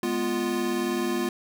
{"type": "chord", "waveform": "square", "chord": "F diminished", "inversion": "first", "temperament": "equal", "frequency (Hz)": [207.7, 246.9, 349.2], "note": ["Ab3", "Cb4", "F4"], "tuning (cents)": [0, 0, 0], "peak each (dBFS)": [-33, -30, -28], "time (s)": [0.03, 1.29], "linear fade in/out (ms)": 2, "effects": []}